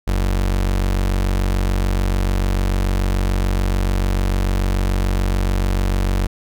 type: tone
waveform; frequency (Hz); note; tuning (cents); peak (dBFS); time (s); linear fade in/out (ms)
35% pulse; 46.86; F#1; +23; -14; 0.07-6.27; 10
effects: none